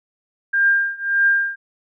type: tone with tremolo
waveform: sine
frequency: 1600 Hz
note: G6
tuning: 35 cents sharp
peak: -11 dBFS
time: 0.53-1.56 s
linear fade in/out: 10 ms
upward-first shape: triangle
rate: 1.7 Hz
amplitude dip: 95%
effects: none